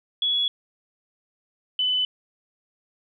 sine tone pair in turn, 3376 / 3008 Hz, G#7 / F#7, +28 / +28 cents, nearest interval major second, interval 200 cents, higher first, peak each -20 dBFS, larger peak neither, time 0.22-0.48 / 1.79-2.05 s, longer neither, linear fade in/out 2 ms, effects none

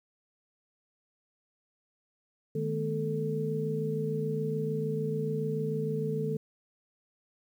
sine tone cluster, 153.1 / 212.1 / 238.9 / 440.9 Hz, D#3 / G#3 / A#3 / A4, -28 / +37 / +43 / +4 cents, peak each -32 / -37 / -40 / -32 dBFS, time 2.55-6.37 s, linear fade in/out 5 ms, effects 10-bit

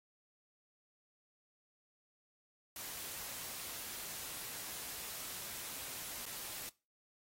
white noise with dropouts, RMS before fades -45 dBFS, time 2.76-6.69 s, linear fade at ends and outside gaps 1 ms, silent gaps 6.255-6.263 s, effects noise-tail reverb RT60 0.3 s tail -22 dB re dry + AAC 48 kbps

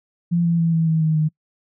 sine tone with pitch steps, 171.7 / 168.75 / 165.85 / 163 / 160.2 / 157.45 / 154.74 Hz, F3 / E3 / E3 / E3 / E3 / D#3 / D#3, -29 / +41 / +11 / -19 / -49 / +21 / -9 cents, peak -15 dBFS, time 0.31-1.29 s, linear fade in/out 20 ms, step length 140 ms, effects noise-tail reverb RT60 0.1 s tail -26 dB re dry

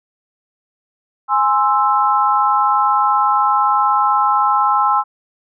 sine chord, Ab augmented, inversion none, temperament equal, 830.6 / 1046.5 / 1318.5 Hz, Ab5 / C6 / E6, 0 / 0 / 0 cents, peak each -16 dBFS, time 1.28-5.04 s, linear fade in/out 50 ms, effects none

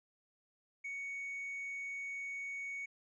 sine tone with tanh clipping, 2229 Hz, C#7, 9 cents sharp, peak -40 dBFS, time 0.84-2.86 s, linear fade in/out 10 ms, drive 1 dB, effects none

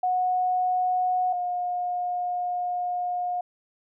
sine tone pair in turn, 732 / 716.1 Hz, F#5 / F5, -19 / +43 cents, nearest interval unison, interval 38 cents, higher first, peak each -21 / -25 dBFS, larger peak first, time 0.03-1.33 / 1.33-3.41 s, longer second, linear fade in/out 5 ms, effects none

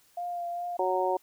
sine tone with vibrato, 698.5 Hz, F5, in tune, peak -31 dBFS, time 0.17-0.77 s, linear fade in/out 5 ms, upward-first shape triangle, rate 2.5 Hz, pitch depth 21 cents each way
harmonic tone, 185 Hz, F#3, in tune, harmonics 2 / 3 / 4 / 5, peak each -30 / -30 / -30 / -30 dBFS, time 0.79-1.17 s, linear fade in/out 5 ms
effects white hiss -63 dBFS RMS until 1.22 s

